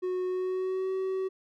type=tone with pitch glide; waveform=triangle; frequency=366.6 to 379.1 Hz; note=F#4 to F#4; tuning=-16 to +42 cents; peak=-26 dBFS; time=0.02-1.29 s; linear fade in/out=20 ms; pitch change=+58 cents; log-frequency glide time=0.26-0.92 s; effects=none